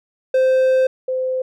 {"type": "tone pair in turn", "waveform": ["triangle", "sine"], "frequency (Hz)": [520, 515.8], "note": ["C5", "C5"], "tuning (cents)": [-11, -25], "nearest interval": "unison", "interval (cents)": 14, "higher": "first", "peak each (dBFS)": [-10, -18], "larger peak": "first", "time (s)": [[0.34, 0.87], [1.08, 1.42]], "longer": "first", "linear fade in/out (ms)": 5, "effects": []}